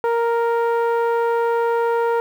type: tone with low-pass filter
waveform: sawtooth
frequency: 466.2 Hz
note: A#4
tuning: in tune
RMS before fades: -19 dBFS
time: 0.04-2.2 s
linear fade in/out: 0 ms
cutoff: 1100 Hz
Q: 1.3
effects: 8-bit